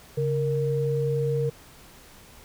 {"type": "tone pair together", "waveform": "sine", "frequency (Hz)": [139.34, 465.3], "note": ["C#3", "A#4"], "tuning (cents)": [9, -3], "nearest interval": "octave + major sixth", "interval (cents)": 2088, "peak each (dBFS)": -25, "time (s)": [0.17, 1.5], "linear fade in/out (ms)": 10, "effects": ["pink hiss -50 dBFS RMS until 2.44 s"]}